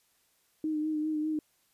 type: tone with vibrato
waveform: sine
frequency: 308 Hz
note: D#4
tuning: 17 cents flat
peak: -28 dBFS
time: 0.64-1.39 s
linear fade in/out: 2 ms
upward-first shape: sine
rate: 5 Hz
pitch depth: 29 cents each way
effects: white hiss -70 dBFS RMS until 1.73 s + resampled to 32000 Hz